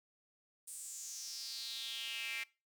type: tone with high-pass filter sweep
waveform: square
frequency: 123.47 Hz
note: B2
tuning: in tune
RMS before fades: -44 dBFS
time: 0.67-2.44 s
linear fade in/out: 10 ms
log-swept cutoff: 9000 to 2200 Hz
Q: 5
effects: noise-tail reverb RT60 0.3 s tail -22 dB re dry